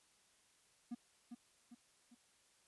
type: tone with echo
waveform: triangle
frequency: 240 Hz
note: B3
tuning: 49 cents flat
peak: -39 dBFS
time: 0.91-0.95 s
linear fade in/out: 10 ms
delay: 400 ms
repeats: 3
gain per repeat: -6 dB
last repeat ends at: 2.15 s
effects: white hiss -72 dBFS RMS until 2.67 s + resampled to 24000 Hz